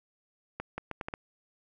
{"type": "accelerating click train", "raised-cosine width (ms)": 0.5, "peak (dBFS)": -20, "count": 6, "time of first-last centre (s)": [0.6, 1.139], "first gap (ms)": 180, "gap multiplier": 0.74, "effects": []}